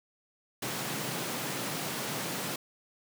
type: high-pass noise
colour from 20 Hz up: pink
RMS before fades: -35 dBFS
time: 0.62-2.56 s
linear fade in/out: 5 ms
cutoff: 120 Hz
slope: 48 dB/octave
effects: none